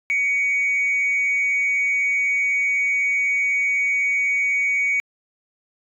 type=tone with frequency modulation; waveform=sine; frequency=2246 Hz; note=C#7; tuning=22 cents sharp; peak=-16 dBFS; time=0.1-5 s; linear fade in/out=0 ms; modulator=197 Hz; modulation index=0.27; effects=tanh soft clip ceiling -15 dBFS